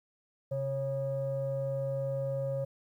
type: tone pair together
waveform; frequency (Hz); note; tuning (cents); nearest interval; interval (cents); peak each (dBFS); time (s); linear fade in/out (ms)
sine; 134.5 / 547.4; C3 / C#5; +48 / -22; 2 octaves; 2430; -33 / -31; 0.51-2.65; 10
effects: tanh soft clip ceiling -25 dBFS + 11-bit